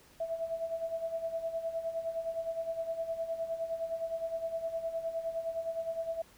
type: tone with tremolo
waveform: sine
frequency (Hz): 659.3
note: E5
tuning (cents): 0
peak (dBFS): -30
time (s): 0.2-6.22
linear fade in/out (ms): 5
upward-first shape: sine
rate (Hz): 9.7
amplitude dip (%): 70
effects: pink hiss -60 dBFS RMS until 6.37 s